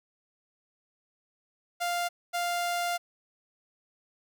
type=tone pair in turn; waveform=sawtooth; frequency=698.5 / 698.5 Hz; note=F5 / F5; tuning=0 / 0 cents; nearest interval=unison; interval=0 cents; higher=neither; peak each=-24 dBFS; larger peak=neither; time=1.8-2.09 / 2.33-2.98 s; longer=second; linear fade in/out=20 ms; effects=none